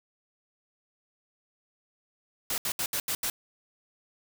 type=noise bursts at uneven times; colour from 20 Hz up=white; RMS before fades=-30 dBFS; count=6; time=2.5-2.58 / 2.65-2.72 / 2.79-2.86 / 2.93-3 / 3.08-3.15 / 3.23-3.3 s; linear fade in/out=2 ms; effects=none